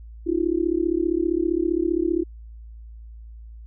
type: tone with amplitude modulation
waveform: sine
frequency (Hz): 337.1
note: E4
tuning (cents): +39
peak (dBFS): -15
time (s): 0.26-2.24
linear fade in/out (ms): 20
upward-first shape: sine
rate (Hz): 35.2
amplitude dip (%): 100
effects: added 56 Hz sine -38 dBFS peak until 3.66 s